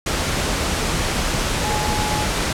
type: tone in noise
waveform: sine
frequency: 846 Hz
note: G#5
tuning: 32 cents sharp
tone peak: -24 dBFS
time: 1.64-2.25 s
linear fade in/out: 5 ms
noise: pink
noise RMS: -21 dBFS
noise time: 0.06-2.53 s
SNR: -6 dB
effects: low-pass 9000 Hz 12 dB/octave